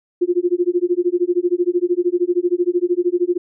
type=tone with tremolo; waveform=sine; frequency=353.7 Hz; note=F4; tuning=22 cents sharp; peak=-11 dBFS; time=0.21-3.38 s; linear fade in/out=10 ms; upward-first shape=sine; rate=13 Hz; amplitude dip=100%; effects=none